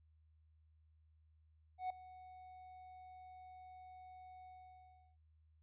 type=tone with ADSR envelope; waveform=triangle; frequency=740 Hz; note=F#5; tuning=in tune; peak=-34 dBFS; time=1.78-5.17 s; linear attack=120 ms; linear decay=5 ms; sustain=-18 dB; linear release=710 ms; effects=added 78 Hz sine -67 dBFS peak until 5.62 s + resampled to 8000 Hz